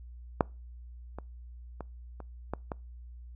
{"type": "clicks", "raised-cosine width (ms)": 1, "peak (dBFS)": [-8, -25, -24, -29, -18, -20], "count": 6, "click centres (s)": [0.408, 1.186, 1.807, 2.203, 2.536, 2.718], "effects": ["noise-tail reverb RT60 0.3 s tail -26 dB re dry", "added 60 Hz sine -44 dBFS peak until 3.35 s"]}